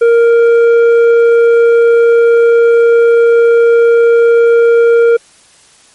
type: tone with tanh clipping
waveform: sine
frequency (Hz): 466.2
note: A#4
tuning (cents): 0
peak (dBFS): -5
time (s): 0.01-5.17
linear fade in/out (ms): 10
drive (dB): 7
effects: white hiss -44 dBFS RMS until 5.94 s + MP3 48 kbps